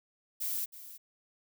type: noise with echo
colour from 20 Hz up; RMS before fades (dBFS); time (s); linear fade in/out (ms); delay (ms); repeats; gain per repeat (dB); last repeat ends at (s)
violet; -34; 0.4-0.66; 20; 320; 1; -14; 0.98
effects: none